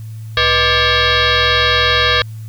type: tone with frequency modulation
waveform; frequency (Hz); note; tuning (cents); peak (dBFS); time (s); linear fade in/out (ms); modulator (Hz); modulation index
sine; 1046.5; C6; 0; -10; 0.37-2.22; 2; 557; 5.8
effects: added 110 Hz sine -26 dBFS peak until 2.48 s + white hiss -49 dBFS RMS until 2.48 s